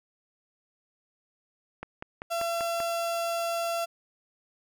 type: click train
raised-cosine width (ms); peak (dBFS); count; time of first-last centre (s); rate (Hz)
0.5; -21; 6; 1.83-2.803; 5.14
type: tone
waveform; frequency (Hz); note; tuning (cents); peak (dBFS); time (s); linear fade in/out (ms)
35% pulse; 677; E5; +46; -26; 2.3-3.86; 20
effects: none